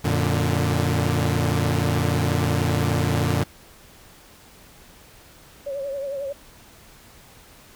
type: chord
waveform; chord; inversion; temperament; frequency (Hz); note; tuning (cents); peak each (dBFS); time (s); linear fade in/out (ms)
sawtooth; Gb augmented; none; equal with one note detuned; 90.18 / 116.54 / 146.83; Gb2 / Bb2 / D3; -44 / 0 / 0; -20; 0.04-3.44; 10
type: tone with vibrato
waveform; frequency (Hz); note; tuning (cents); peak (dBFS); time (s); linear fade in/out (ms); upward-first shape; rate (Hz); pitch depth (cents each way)
sine; 554.4; C#5; 0; -26; 5.66-6.33; 10; triangle; 11; 69
effects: pink hiss -49 dBFS RMS until 7.75 s